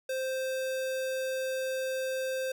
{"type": "tone", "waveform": "square", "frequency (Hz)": 523, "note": "C5", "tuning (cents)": -1, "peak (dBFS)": -31, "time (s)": [0.09, 2.52], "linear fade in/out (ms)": 5, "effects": []}